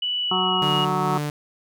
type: tone with pitch glide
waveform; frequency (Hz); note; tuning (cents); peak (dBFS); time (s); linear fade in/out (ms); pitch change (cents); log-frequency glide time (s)
sine; 2960 to 2881; F#7 to F#7; 0 to -47; -22; 0.02-0.85; 5; -47; 0.19-0.73
type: harmonic tone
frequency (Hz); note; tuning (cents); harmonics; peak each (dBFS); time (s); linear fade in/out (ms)
185; F#3; 0; 1 / 2 / 4 / 5 / 6 / 7; -28 / -28 / -28 / -28 / -28 / -28; 0.31-1.18; 5
type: tone with tremolo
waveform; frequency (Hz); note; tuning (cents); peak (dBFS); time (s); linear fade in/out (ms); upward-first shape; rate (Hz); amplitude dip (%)
sawtooth; 148.1; D3; +15; -20; 0.62-1.3; 2; sine; 2.2; 30
effects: none